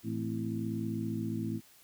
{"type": "harmonic tone with a mistuned harmonic", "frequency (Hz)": 55, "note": "A1", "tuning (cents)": 0, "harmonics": [2, 3, 4, 5, 6], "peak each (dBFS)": [-38, -41, -36, -40, -39], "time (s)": [0.03, 1.61], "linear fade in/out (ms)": 50, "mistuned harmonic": 5, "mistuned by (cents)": -92, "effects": ["white hiss -60 dBFS RMS until 1.83 s"]}